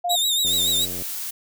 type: tone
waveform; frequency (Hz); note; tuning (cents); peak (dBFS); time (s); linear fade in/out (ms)
sine; 704; F5; +14; -21; 0.04-0.16; 10
type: tone with vibrato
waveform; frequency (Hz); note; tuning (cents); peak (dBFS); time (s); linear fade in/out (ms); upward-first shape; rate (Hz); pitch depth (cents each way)
sawtooth; 3729; A#7; 0; -16; 0.09-0.86; 20; sine; 7; 73
type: click train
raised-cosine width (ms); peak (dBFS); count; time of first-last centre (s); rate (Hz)
2; -24; 52; 0.45-1.022; 89.2
type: noise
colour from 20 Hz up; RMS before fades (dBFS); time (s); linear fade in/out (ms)
blue; -30; 0.46-1.31; 10
effects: none